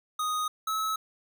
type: tone pair in turn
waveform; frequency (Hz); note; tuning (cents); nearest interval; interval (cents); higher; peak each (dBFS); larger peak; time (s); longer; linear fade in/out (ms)
square; 1244.5 / 1294.5; D#6 / E6; 0 / -32; minor second; 68; second; -28; neither; 0.19-0.48 / 0.67-0.96; neither; 5
effects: none